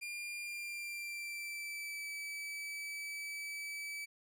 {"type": "tone with pitch glide", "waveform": "40% pulse", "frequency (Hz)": [2400, 2300], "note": ["D7", "D7"], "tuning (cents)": [37, -37], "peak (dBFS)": -40, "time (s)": [0.01, 4.06], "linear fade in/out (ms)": 20, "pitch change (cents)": -74, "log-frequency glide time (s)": [0.43, 2.12], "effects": []}